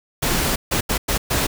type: noise bursts at uneven times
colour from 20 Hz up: pink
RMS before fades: -20 dBFS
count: 5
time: 0.22-0.56 / 0.71-0.81 / 0.89-0.98 / 1.08-1.18 / 1.3-1.47 s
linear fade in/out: 10 ms
effects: none